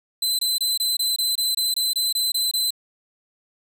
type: tone bursts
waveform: sawtooth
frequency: 4043 Hz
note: B7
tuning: 40 cents sharp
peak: -17 dBFS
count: 13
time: 0.22-2.706 s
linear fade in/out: 5 ms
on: 170 ms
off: 23 ms
effects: none